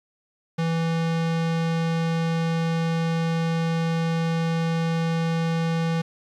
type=tone; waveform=square; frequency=164.81 Hz; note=E3; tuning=in tune; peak=-22 dBFS; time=0.58-6.02 s; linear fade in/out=10 ms; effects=low-pass 5000 Hz 12 dB/octave + 9-bit